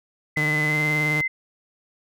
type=tone with pitch glide; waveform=sine; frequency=2024 to 2064 Hz; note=B6 to C7; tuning=+42 to -24 cents; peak=-21 dBFS; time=0.36-1.28 s; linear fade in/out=10 ms; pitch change=+34 cents; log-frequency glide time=0.67-0.75 s
type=tone with vibrato; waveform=sawtooth; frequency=151.7 Hz; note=D#3; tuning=44 cents flat; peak=-20 dBFS; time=0.37-1.21 s; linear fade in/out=0 ms; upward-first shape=triangle; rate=19 Hz; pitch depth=40 cents each way
effects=none